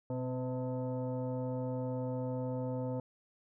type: tone with frequency modulation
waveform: sine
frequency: 125 Hz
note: B2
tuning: 21 cents sharp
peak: -33 dBFS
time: 0.1-3 s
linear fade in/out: 2 ms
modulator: 383 Hz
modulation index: 1.3
effects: none